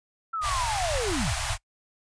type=linear sweep; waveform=sine; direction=down; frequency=1356 to 37.33 Hz; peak=-27 dBFS; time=0.33-1.36 s; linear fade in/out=10 ms
type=band-stop noise; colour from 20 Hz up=pink; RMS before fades=-29 dBFS; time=0.41-1.58 s; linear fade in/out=50 ms; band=120 to 630 Hz; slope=96 dB/octave
effects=noise-tail reverb RT60 0.1 s tail -23 dB re dry + resampled to 22050 Hz